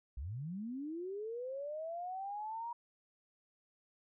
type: linear sweep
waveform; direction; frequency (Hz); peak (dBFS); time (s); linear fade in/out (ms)
sine; up; 54.8 to 957; -39; 0.17-2.73; 5
effects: none